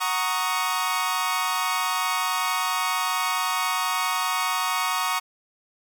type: chord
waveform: sawtooth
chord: D# minor seventh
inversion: first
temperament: equal with one note detuned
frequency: 740 / 932.3 / 1108.7 / 1253.2 Hz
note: F#5 / A#5 / C#6 / D#6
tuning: 0 / 0 / 0 / +12 cents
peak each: -28 / -25 / -23 / -25 dBFS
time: 0-5.2 s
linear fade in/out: 20 ms
effects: none